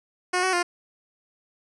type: tone with pitch steps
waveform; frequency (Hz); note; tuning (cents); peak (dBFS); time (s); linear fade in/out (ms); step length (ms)
10% pulse; 362.5 / 374.2 / 351.4; F#4 / F#4 / F4; -35 / +20 / +11; -13; 0.33-0.63; 10; 100
effects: resampled to 24000 Hz